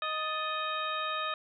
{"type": "harmonic tone with a mistuned harmonic", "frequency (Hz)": 624, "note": "D#5", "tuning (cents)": 5, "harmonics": [1, 2, 3, 4, 5, 6], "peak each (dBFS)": [-40, -33, -41, -40, -45, -39], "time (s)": [0.02, 1.34], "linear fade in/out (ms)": 2, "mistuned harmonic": 3, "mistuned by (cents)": -110, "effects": []}